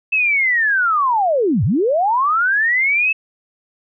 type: linear two-way sweep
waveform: sine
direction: down then up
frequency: 2637 to 85 to 2637 Hz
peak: -13 dBFS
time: 0.12-3.13 s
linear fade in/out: 10 ms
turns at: 1.64 s
effects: none